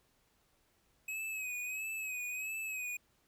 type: tone with vibrato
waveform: square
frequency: 2543 Hz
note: D#7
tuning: 37 cents sharp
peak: -38 dBFS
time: 1.08-2.97 s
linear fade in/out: 5 ms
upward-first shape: sine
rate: 1.5 Hz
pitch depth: 59 cents each way
effects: pink hiss -73 dBFS RMS until 3.27 s